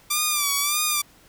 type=tone with vibrato; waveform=5% pulse; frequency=1174.7 Hz; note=D6; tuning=in tune; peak=-9 dBFS; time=0.1-1.02 s; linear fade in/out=10 ms; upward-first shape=sine; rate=1.7 Hz; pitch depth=75 cents each way; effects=pink hiss -54 dBFS RMS until 1.28 s